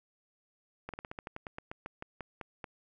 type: slowing click train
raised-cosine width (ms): 0.5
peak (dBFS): -25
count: 16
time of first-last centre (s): 0.89-2.642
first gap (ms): 47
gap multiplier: 1.12
effects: none